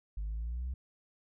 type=exponential sweep; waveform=sine; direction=up; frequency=50.2 to 65.41 Hz; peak=-32 dBFS; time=0.17-0.74 s; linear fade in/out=5 ms; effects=tanh soft clip ceiling -32 dBFS